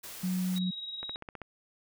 white noise, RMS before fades -44 dBFS, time 0.03-0.59 s, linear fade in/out 10 ms
sine tone, 183.5 Hz, F#3, 14 cents flat, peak -28 dBFS, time 0.23-0.71 s, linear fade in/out 10 ms
sine tone with tremolo, 3816 Hz, A#7, 40 cents sharp, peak -35 dBFS, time 0.56-1.16 s, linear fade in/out 2 ms, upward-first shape sine, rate 19 Hz, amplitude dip 45%
click train, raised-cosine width 0.5 ms, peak -26 dBFS, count 7, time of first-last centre 1.03-1.417 s, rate 15.5 Hz
effects none

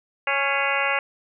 harmonic tone with a mistuned harmonic, 277.2 Hz, C#4, in tune, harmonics 2 / 3 / 4 / 5 / 6 / 7 / 8 / 9 / 10, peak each -29 / -29 / -29 / -29 / -29 / -29 / -29 / -29 / -29 dBFS, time 0.27-0.99 s, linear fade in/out 2 ms, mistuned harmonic 7, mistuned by +65 cents, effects none

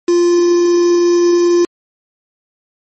triangle tone with quantisation, 348.1 Hz, F4, 6 cents flat, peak -6 dBFS, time 0.08-1.65 s, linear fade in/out 5 ms, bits 4, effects MP3 32 kbps

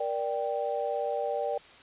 sine chord, G minor, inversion first, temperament just, 470.4 / 588 / 784 Hz, Bb4 / D5 / G5, +16 / +2 / 0 cents, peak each -33 / -31 / -33 dBFS, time 0-1.58 s, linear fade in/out 5 ms, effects white hiss -52 dBFS RMS until 1.82 s + resampled to 8000 Hz

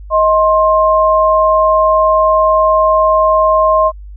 sine tone pair together, 630 / 1059.5 Hz, D#5 / C6, +21 / +21 cents, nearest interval major sixth, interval 900 cents, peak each -10 dBFS, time 0.1-3.92 s, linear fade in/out 50 ms, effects added 50 Hz sine -28 dBFS peak until 4.16 s

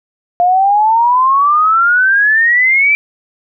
sine exponential sweep, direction up, 698.5 to 2349 Hz, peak -7 dBFS, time 0.4-2.95 s, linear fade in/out 0 ms, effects none

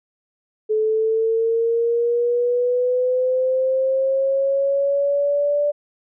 sine linear sweep, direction up, 430.7 to 586 Hz, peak -16 dBFS, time 0.69-5.72 s, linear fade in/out 20 ms, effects none

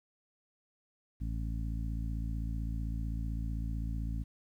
harmonic tone, 55.7 Hz, A1, 22 cents sharp, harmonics 1 / 2 / 3 / 4 / 5, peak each -34 / -40 / -44 / -46 / -48 dBFS, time 1.2-4.24 s, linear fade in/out 20 ms, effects 11-bit

